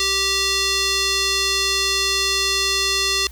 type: tone with band-pass filter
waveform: square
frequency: 390 Hz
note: G4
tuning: 9 cents flat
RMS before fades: -20 dBFS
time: 0-3.27 s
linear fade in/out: 2 ms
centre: 4600 Hz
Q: 1.7
effects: added 60 Hz sine -35 dBFS peak until 3.31 s + white hiss -47 dBFS RMS until 3.31 s